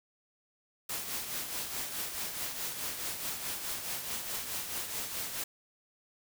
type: noise with tremolo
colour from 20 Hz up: white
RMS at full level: -35 dBFS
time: 0.89-5.44 s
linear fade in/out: 5 ms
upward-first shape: triangle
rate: 4.7 Hz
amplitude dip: 55%
effects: none